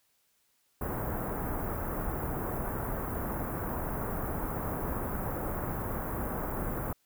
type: band-stop noise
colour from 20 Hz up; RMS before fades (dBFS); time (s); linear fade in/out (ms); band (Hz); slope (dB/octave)
pink; -34; 0.81-6.93; 5; 1400 to 14000; 24
effects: white hiss -72 dBFS RMS until 7.05 s